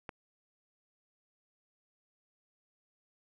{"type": "click", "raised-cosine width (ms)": 0.5, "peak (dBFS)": -25, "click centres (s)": 0.092, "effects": []}